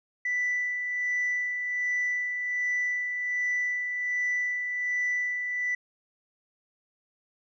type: tone with tremolo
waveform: sine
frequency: 1979 Hz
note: B6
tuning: 3 cents sharp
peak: -23 dBFS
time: 0.25-5.75 s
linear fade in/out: 5 ms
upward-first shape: sine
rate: 1.3 Hz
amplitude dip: 45%
effects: tanh soft clip ceiling -22 dBFS